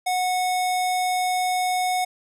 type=tone with low-pass filter; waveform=square; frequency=733 Hz; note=F#5; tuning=16 cents flat; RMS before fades=-23 dBFS; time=0.06-2.05 s; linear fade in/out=10 ms; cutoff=11000 Hz; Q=1.3; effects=none